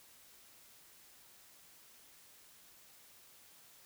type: silence
effects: white hiss -61 dBFS RMS until 3.85 s